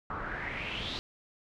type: noise with low-pass filter sweep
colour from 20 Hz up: pink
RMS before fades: -37 dBFS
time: 0.1-0.99 s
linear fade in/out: 0 ms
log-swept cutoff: 1200 to 4100 Hz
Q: 5.4
effects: none

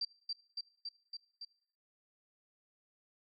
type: tone with echo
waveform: sine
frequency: 4699 Hz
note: D8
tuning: in tune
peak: -33 dBFS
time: 0.01-0.05 s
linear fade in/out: 5 ms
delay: 280 ms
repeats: 5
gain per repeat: -2 dB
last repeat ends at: 1.45 s
effects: noise-tail reverb RT60 0.7 s tail -23 dB re dry

